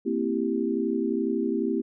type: chord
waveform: sine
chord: C dominant seventh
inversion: third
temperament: equal with one note detuned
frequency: 229.7 / 261.6 / 329.6 / 392 Hz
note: Bb3 / C4 / E4 / G4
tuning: -25 / 0 / 0 / 0 cents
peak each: -29 dBFS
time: 0.05-1.82 s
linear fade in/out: 20 ms
effects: none